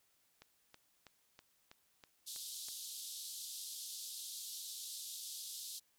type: click train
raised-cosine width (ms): 0.2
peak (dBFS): -37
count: 8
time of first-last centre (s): 0.42-2.685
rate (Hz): 3.09
type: band-pass noise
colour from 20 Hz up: pink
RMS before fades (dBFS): -47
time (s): 2.26-5.8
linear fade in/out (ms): 20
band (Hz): 3500 to 14000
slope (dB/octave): 48
effects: white hiss -75 dBFS RMS until 5.98 s